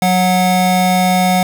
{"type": "tone pair together", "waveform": "square", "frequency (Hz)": [183.9, 732.2], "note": ["F#3", "F#5"], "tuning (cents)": [-10, -18], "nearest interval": "2 octaves", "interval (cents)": 2392, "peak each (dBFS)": -14, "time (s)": [0.02, 1.43], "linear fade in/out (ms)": 2, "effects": []}